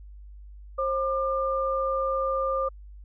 sine tone pair together, 534 / 1197.6 Hz, C5 / D6, +35 / +33 cents, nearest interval octave + major second, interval 1398 cents, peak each -26 / -27 dBFS, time 0.78-2.69 s, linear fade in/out 10 ms, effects added 50 Hz sine -42 dBFS peak until 3.04 s

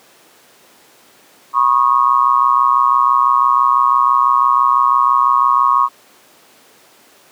sine tone with amplitude modulation, 1100 Hz, C#6, 14 cents flat, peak -5 dBFS, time 1.53-5.89 s, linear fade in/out 50 ms, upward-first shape sine, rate 126 Hz, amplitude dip 100%, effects pink hiss -47 dBFS RMS until 7.31 s + high-pass 300 Hz 12 dB/octave

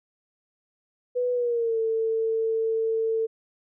sine tone with pitch glide, 493.9 to 447.7 Hz, B4 to A4, 0 to +30 cents, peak -22 dBFS, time 1.15-3.27 s, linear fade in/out 20 ms, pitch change -170 cents, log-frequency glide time 1.33-1.78 s, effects none

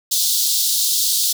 pink high-pass noise, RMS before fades -18 dBFS, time 0.11-1.33 s, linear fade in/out 10 ms, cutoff 3600 Hz, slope 48 dB/octave, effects none

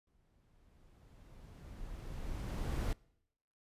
brown noise with exponential growth, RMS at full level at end -33 dBFS, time 0.07-2.93 s, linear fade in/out 2 ms, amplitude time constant 620 ms, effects noise-tail reverb RT60 0.8 s tail -25 dB re dry + resampled to 32000 Hz

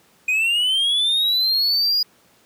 triangle linear sweep, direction up, 2465 to 4915 Hz, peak -15 dBFS, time 0.28-2.03 s, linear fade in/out 5 ms, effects pink hiss -56 dBFS RMS until 2.45 s + high-pass 150 Hz 12 dB/octave

